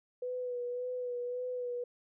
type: tone with vibrato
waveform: sine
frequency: 493.9 Hz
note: B4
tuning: in tune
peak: -34 dBFS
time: 0.22-1.84 s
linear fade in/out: 5 ms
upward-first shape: sine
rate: 1.8 Hz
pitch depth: 28 cents each way
effects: none